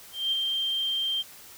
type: tone with ADSR envelope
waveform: sine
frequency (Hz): 3162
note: G7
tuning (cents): +14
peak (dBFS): -22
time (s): 0.12-1.23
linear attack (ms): 200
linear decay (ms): 19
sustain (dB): -3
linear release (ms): 24
effects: white hiss -48 dBFS RMS until 1.57 s